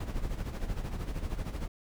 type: noise with tremolo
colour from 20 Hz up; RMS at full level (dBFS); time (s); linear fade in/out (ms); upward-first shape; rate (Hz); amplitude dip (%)
brown; -32; 0-1.68; 5; sine; 13; 65
effects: none